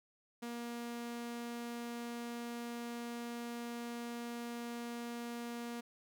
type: tone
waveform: sawtooth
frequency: 236.9 Hz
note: A#3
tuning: 28 cents sharp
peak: -37 dBFS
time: 0.42-5.81 s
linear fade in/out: 10 ms
effects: none